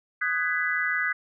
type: chord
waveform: sine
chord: G# minor seventh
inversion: second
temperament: just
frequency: 1245.9 / 1495.1 / 1661.2 / 1993.5 Hz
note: D#6 / F#6 / G#6 / B6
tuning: +2 / +18 / 0 / +16 cents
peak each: -33 / -28 / -29 / -28 dBFS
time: 0.21-1.13 s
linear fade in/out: 10 ms
effects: none